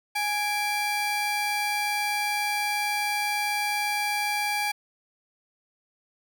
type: tone pair together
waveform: 35% pulse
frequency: 830.6 / 2349 Hz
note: G#5 / D7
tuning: 0 / 0 cents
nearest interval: octave + tritone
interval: 1800 cents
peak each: -26 dBFS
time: 0.15-4.72 s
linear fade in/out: 10 ms
effects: none